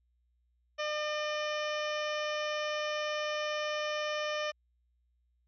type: harmonic tone with a mistuned harmonic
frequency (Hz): 603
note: D5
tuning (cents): +46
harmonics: 1 / 2 / 3 / 4 / 5 / 6 / 7 / 8 / 9 / 10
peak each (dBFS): -34 / -39 / -40 / -42 / -42 / -50 / -55 / -55 / -48 / -52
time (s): 0.78-4.52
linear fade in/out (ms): 20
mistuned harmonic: 10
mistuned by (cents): -23
effects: added 60 Hz sine -70 dBFS peak until 5.47 s